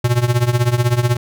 square tone with tremolo, 121.2 Hz, B2, 32 cents flat, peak -10 dBFS, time 0.04-1.17 s, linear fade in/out 5 ms, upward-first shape triangle, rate 16 Hz, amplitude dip 90%, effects none

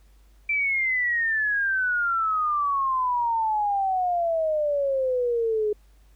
sine exponential sweep, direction down, 2349 to 415.3 Hz, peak -21 dBFS, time 0.49-5.73 s, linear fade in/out 5 ms, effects added 50 Hz sine -52 dBFS peak until 6.15 s + pink hiss -65 dBFS RMS until 6.15 s

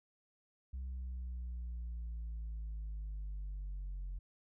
sine linear sweep, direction down, 65 to 45 Hz, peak -37 dBFS, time 0.73-4.19 s, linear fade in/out 10 ms, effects tanh soft clip ceiling -38 dBFS

